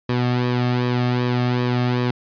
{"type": "tone with flanger", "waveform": "sawtooth", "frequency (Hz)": 123.47, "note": "B2", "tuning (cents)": 0, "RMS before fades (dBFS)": -20, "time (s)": [0.09, 2.11], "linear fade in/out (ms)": 5, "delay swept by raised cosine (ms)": [1.4, 2.07], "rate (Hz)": 2.6, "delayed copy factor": -0.6, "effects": ["resampled to 11025 Hz"]}